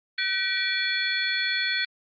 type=tone cluster; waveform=sine; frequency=1520 / 1921 / 2345 / 3420 / 4338 Hz; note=F#6 / B6 / D7 / A7 / C#8; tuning=+46 / -48 / -3 / -50 / -38 cents; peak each=-30 dBFS; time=0.18-1.85 s; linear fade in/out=5 ms; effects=Opus 24 kbps